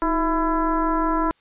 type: tone with frequency modulation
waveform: sine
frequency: 659.3 Hz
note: E5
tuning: in tune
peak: -18 dBFS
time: 0.02-1.31 s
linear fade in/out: 0 ms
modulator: 341 Hz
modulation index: 1.9
effects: white hiss -62 dBFS RMS until 1.4 s + resampled to 8000 Hz